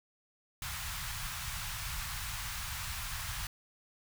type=band-stop noise; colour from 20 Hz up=pink; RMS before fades=-39 dBFS; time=0.62-3.47 s; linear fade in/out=2 ms; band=130 to 970 Hz; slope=24 dB/octave; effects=none